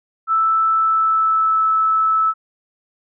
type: tone with pitch glide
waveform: sine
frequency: 1318.5 to 1307.1 Hz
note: E6 to E6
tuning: 0 to -15 cents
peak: -13 dBFS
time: 0.27-2.34 s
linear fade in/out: 50 ms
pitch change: -15 cents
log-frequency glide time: 0.72-1.67 s
effects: none